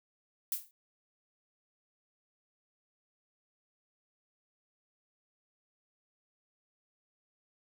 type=noise with exponential decay; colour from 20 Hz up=violet; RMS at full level=-30 dBFS; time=0.52-0.71 s; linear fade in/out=1 ms; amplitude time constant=40 ms; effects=none